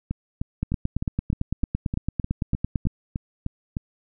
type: two click trains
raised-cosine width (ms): 5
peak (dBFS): -11 / -14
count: 21 / 13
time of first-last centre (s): 0.63-2.87 / 0.11-3.769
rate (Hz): 8.93 / 3.28
effects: none